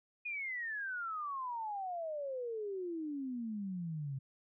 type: exponential sweep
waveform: sine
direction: down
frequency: 2484 to 131.4 Hz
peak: -37 dBFS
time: 0.25-4.19 s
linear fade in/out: 10 ms
effects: none